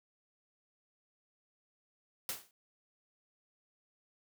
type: noise with exponential decay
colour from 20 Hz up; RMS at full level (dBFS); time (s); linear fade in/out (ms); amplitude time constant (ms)
white; -34; 2.29-2.51; 1; 46
effects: high-pass 100 Hz 12 dB/octave